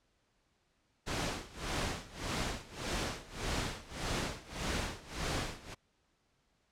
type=noise with tremolo; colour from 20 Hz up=pink; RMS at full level=-34 dBFS; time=1.06-5.75 s; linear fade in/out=20 ms; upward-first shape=sine; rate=1.7 Hz; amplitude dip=90%; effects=pink hiss -75 dBFS RMS until 6.71 s + low-pass 7000 Hz 12 dB/octave